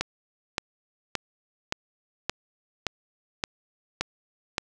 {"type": "click train", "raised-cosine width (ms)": 0.2, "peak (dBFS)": -8, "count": 9, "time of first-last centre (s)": [0.01, 4.581], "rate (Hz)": 1.75, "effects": []}